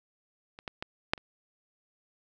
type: clicks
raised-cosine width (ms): 0.3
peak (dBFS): -29 / -20 / -19 / -8 / -30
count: 5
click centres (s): 0.589 / 0.678 / 0.825 / 1.135 / 1.178
effects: none